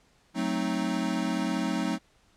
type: chord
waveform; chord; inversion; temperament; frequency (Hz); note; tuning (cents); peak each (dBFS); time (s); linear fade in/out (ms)
square; F# diminished seventh; none; equal; 185 / 220 / 261.6 / 311.1; F#3 / A3 / C4 / Eb4; 0 / 0 / 0 / 0; -33; 0.34-1.99; 50
effects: pink hiss -64 dBFS RMS until 2.36 s + low-pass 8000 Hz 12 dB/octave